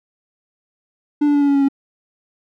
triangle tone with pitch steps, 293.7 / 290.5 / 287.3 / 284.2 / 281.1 / 278 / 275 Hz, D4 / D4 / D4 / C#4 / C#4 / C#4 / C#4, 0 / -19 / -38 / +43 / +24 / +5 / -14 cents, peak -10 dBFS, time 1.21-1.686 s, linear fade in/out 10 ms, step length 68 ms, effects none

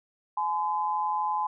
sine tone pair together, 848 / 1020 Hz, G#5 / C6, +36 / -44 cents, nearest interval minor third, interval 320 cents, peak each -28 dBFS, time 0.37-1.47 s, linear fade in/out 5 ms, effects none

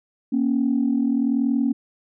sine tone pair together, 236.2 / 277.2 Hz, A#3 / C#4, +23 / 0 cents, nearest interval minor third, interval 277 cents, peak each -20 dBFS, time 0.32-1.73 s, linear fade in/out 10 ms, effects tanh soft clip ceiling -11 dBFS

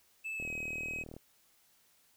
triangle tone with pitch glide, 2622 to 2543 Hz, E7 to D#7, -10 to +37 cents, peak -35 dBFS, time 0.24-1.04 s, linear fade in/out 20 ms, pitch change -53 cents, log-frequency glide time 0.35-0.49 s
click train, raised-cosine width 2 ms, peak -33 dBFS, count 31, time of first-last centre 0.4-1.165 s, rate 39.2 Hz
effects white hiss -68 dBFS RMS until 2.16 s

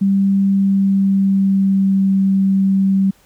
sine tone with pitch glide, 196 to 193.53 Hz, G3 to G3, 0 to -22 cents, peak -11 dBFS, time 0.01-3.11 s, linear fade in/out 10 ms, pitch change -22 cents, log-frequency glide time 0.44-2.12 s, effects pink hiss -53 dBFS RMS until 3.25 s

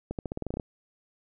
accelerating click train, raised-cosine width 2 ms, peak -19 dBFS, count 11, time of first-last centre 0.11-0.598 s, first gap 78 ms, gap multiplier 0.89, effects none

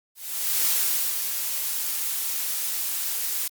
blue noise with ADSR envelope, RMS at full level -21 dBFS, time 0.15-3.48 s, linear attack 530 ms, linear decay 490 ms, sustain -6 dB, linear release 4 ms, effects Opus 48 kbps

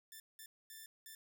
5% pulse tone bursts at uneven times, 1771 Hz, A6, 11 cents sharp, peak -40 dBFS, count 4, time 0.12-0.2 / 0.39-0.46 / 0.7-0.86 / 1.06-1.15 s, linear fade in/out 2 ms, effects none

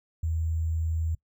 sine tone with sample-and-hold, 81 Hz, E2, 30 cents flat, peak -25 dBFS, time 0.23-1.15 s, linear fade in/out 5 ms, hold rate 7350 Hz, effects noise-tail reverb RT60 0.1 s tail -23 dB re dry

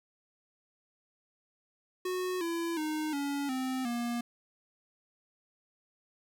square tone with pitch steps, 366.8 / 336.4 / 308.4 / 282.8 / 259.4 / 237.8 Hz, F#4 / E4 / D#4 / C#4 / C4 / A#3, -15 / +35 / -15 / +35 / -15 / +35 cents, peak -32 dBFS, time 2.05-4.21 s, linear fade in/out 5 ms, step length 360 ms, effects 10-bit

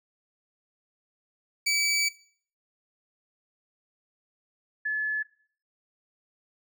20% pulse / sine tone pair in turn, 2296 / 1720.1 Hz, D7 / A6, -40 / -40 cents, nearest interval perfect fourth, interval 500 cents, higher first, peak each -18 / -25 dBFS, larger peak first, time 1.66-2.09 / 4.85-5.23 s, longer first, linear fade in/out 10 ms, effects noise-tail reverb RT60 0.5 s tail -18 dB re dry

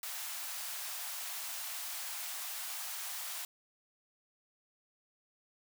white high-pass noise, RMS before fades -41 dBFS, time 0.03-3.45 s, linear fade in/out 2 ms, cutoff 640 Hz, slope 48 dB/octave, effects none

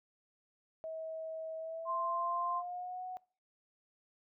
sine tone with pitch glide, 642 to 737.5 Hz, E5 to F#5, -46 to -6 cents, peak -39 dBFS, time 0.84-3.17 s, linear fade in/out 0 ms, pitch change +240 cents, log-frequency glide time 1.58-3.04 s
sine tone, 1046.5 Hz, C6, in tune, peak -33 dBFS, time 1.85-2.63 s, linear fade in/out 50 ms
effects noise-tail reverb RT60 0.4 s tail -23 dB re dry

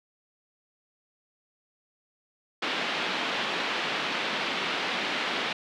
white band-pass noise, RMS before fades -30 dBFS, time 2.62-5.53 s, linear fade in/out 5 ms, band 180 to 3500 Hz, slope 24 dB/octave, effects none

